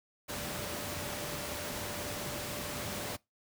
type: tone in noise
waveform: sine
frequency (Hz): 587.3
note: D5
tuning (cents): 0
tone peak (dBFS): -45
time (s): 0.28-3.17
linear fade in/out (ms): 20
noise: pink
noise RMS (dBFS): -38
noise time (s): 0.28-3.17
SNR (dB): -10
effects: noise-tail reverb RT60 0.2 s tail -23 dB re dry + high-pass 80 Hz 12 dB/octave